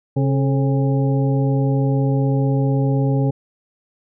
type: harmonic tone with a mistuned harmonic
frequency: 135.6 Hz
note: C#3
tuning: 38 cents flat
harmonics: 1 / 2 / 3 / 4 / 6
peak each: -16 / -22 / -26 / -28 / -32 dBFS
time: 0.16-3.31 s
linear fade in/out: 10 ms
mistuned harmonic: 3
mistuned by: +81 cents
effects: none